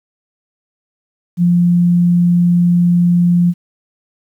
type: tone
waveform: sine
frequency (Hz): 174.61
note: F3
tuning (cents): 0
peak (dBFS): -8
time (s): 1.37-3.54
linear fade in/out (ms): 50
effects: 8-bit